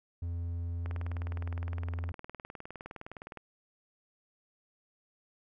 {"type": "tone", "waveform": "triangle", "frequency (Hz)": 85.4, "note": "F2", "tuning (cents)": -38, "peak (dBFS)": -31, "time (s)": [0.22, 2.12], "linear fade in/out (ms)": 5}
{"type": "click train", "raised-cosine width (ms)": 0.5, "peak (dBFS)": -28, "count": 50, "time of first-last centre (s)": [0.86, 3.373], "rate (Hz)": 19.5}
{"effects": []}